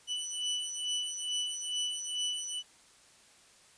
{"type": "beating tone pair", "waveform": "sawtooth", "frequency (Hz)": [2973, 2975.3], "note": ["F#7", "F#7"], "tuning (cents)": [8, 9], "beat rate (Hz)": 2.3, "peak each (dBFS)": [-32, -33], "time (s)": [0.07, 2.63], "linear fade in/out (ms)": 50, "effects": ["white hiss -60 dBFS RMS until 3.77 s", "resampled to 22050 Hz"]}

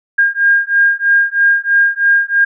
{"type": "beating tone pair", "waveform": "sine", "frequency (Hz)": [1613, 1616.1], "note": ["G6", "G#6"], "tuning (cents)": [49, -48], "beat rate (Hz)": 3.1, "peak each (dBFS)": -12, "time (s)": [0.18, 2.45], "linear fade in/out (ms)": 10, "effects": []}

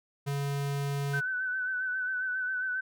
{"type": "tone", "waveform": "square", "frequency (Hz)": 141, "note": "C#3", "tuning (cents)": 30, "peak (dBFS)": -30, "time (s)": [0.26, 1.21], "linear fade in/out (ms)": 20}
{"type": "tone with vibrato", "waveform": "sine", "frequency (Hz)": 1511, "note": "F#6", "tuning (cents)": 36, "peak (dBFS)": -29, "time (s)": [1.13, 2.81], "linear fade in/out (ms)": 10, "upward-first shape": "sine", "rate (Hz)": 7.4, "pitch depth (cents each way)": 37}
{"effects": []}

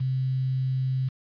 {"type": "tone with quantisation", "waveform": "sine", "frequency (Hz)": 130.81, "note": "C3", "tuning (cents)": 0, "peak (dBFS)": -23, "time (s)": [0, 1.09], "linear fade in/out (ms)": 10, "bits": 8, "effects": ["resampled to 11025 Hz"]}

